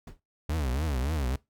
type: noise with exponential decay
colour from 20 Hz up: brown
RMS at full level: -33 dBFS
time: 0.07-0.2 s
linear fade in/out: 5 ms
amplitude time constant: 27 ms
type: tone with vibrato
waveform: 40% pulse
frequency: 70.6 Hz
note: C#2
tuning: 32 cents sharp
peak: -26 dBFS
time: 0.49-1.36 s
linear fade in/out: 5 ms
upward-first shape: triangle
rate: 3.5 Hz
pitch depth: 280 cents each way
effects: noise-tail reverb RT60 0.2 s tail -21 dB re dry